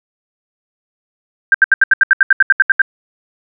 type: tone bursts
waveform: sine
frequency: 1576 Hz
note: G6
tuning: 9 cents sharp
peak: -4 dBFS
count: 14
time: 1.52-2.818 s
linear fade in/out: 2 ms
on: 24 ms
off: 74 ms
effects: none